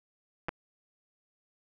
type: clicks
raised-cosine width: 0.5 ms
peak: -18 dBFS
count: 2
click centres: 0.485 / 0.491 s
effects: none